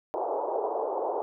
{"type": "band-pass noise", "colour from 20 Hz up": "pink", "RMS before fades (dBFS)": -30, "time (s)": [0.14, 1.22], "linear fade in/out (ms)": 0, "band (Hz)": [380, 940], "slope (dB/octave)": 48, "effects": []}